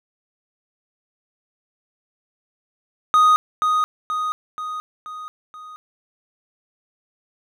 triangle tone with echo, 1244.5 Hz, D#6, in tune, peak -9 dBFS, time 3.14-3.36 s, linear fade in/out 0 ms, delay 480 ms, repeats 5, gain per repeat -5 dB, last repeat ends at 5.76 s, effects none

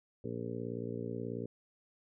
harmonic tone, 58.4 Hz, A#1, 4 cents sharp, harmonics 2 / 3 / 4 / 5 / 6 / 7 / 8 / 9, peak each -43 / -46 / -43 / -45 / -53 / -43 / -44 / -52 dBFS, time 0.24-1.46 s, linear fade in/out 5 ms, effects none

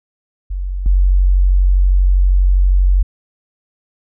sine tone with level steps, 46.25 Hz, F#1, in tune, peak -18 / -8 dBFS, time 0.5-3.03 s, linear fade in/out 10 ms, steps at 0.86 s, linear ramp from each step 2 ms, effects none

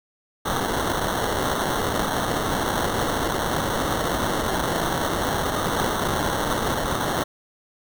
white noise with sample-and-hold, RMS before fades -24 dBFS, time 0.45-7.24 s, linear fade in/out 10 ms, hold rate 2450 Hz, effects none

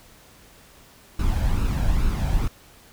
brown noise with flanger, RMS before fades -21 dBFS, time 1.19-2.48 s, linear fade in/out 5 ms, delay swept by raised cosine 0.75 to 1.28 ms, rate 2.3 Hz, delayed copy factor +0.55, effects pink hiss -51 dBFS RMS until 2.92 s

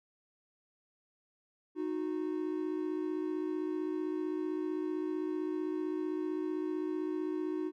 triangle tone pair together, 310.2 / 365.8 Hz, D#4 / F#4, -5 / -20 cents, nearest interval minor third, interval 285 cents, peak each -33 / -34 dBFS, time 1.75-7.72 s, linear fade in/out 50 ms, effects none

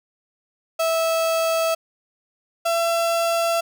35% pulse tone pair in turn, 654 / 672.8 Hz, E5 / E5, -14 / +35 cents, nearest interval unison, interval 49 cents, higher second, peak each -17 dBFS, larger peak neither, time 0.79-1.75 / 2.65-3.61 s, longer neither, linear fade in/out 10 ms, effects none

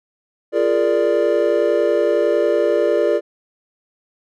triangle chord, Bb dominant seventh, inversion second, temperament equal with one note detuned, 346 / 415.3 / 466.2 / 587.3 Hz, F4 / Ab4 / Bb4 / D5, -16 / 0 / 0 / 0 cents, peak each -19 / -18 / -18 / -16 dBFS, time 0.52-3.21 s, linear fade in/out 50 ms, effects none

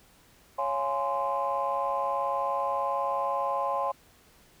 sine chord, Db major seventh, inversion none, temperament just, 554.4 / 693 / 831.5 / 1039.4 Hz, Db5 / F5 / Ab5 / C6, 0 / -14 / +2 / -12 cents, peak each -31 / -34 / -31 / -29 dBFS, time 0.58-3.92 s, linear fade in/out 10 ms, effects tanh soft clip ceiling -18 dBFS + pink hiss -59 dBFS RMS until 4.6 s

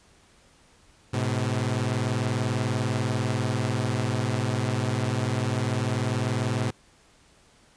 sawtooth tone pair together, 106.9 / 127.13 Hz, A2 / C3, -49 / -49 cents, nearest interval minor third, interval 300 cents, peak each -23 dBFS, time 1.13-6.71 s, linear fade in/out 10 ms, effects pink hiss -58 dBFS RMS until 7.76 s + resampled to 22050 Hz

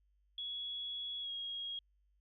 sine tone with pitch glide, 3360 to 3281 Hz, G#7 to G#7, +19 to -22 cents, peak -39 dBFS, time 0.38-1.79 s, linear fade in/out 2 ms, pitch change -41 cents, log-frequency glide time 1.21-1.3 s, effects added 50 Hz sine -70 dBFS peak until 2.2 s

